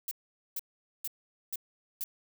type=noise bursts; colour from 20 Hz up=violet; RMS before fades=-35 dBFS; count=5; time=0.08-2.04 s; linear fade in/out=2 ms; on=32 ms; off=450 ms; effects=none